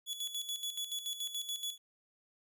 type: tone with tremolo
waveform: sawtooth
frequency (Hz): 3400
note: G#7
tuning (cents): +40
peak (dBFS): -32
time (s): 0.06-1.78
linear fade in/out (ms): 50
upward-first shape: square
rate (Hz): 7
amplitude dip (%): 65
effects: none